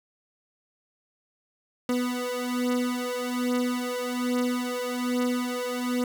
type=beating tone pair; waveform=30% pulse; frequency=246.9 / 248.1 Hz; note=B3 / B3; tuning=0 / +8 cents; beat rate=1.2 Hz; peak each=-26 dBFS; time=1.89-6.04 s; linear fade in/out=2 ms; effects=none